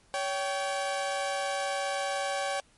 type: tone pair together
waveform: sawtooth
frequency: 563 / 777 Hz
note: C#5 / G5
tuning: +27 / -16 cents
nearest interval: tritone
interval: 557 cents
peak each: -28 dBFS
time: 0.14-2.6 s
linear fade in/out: 0 ms
effects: pink hiss -63 dBFS RMS until 2.77 s + MP3 48 kbps